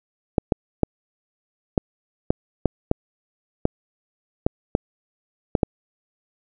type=clicks; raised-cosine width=2 ms; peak=-3 dBFS; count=12; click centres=0.382 / 0.522 / 0.833 / 1.778 / 2.305 / 2.657 / 2.914 / 3.654 / 4.465 / 4.751 / 5.552 / 5.632 s; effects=none